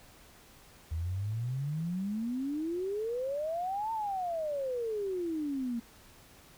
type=exponential two-way sweep; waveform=sine; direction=up then down; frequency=77.6 to 910 to 228 Hz; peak=-31 dBFS; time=0.91-5.8 s; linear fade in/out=10 ms; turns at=3.92 s; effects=pink hiss -57 dBFS RMS until 6.57 s